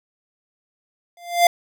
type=tone with exponential growth; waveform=square; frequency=695 Hz; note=F5; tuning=9 cents flat; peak=-8 dBFS; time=1.17-1.47 s; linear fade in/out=2 ms; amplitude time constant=65 ms; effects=none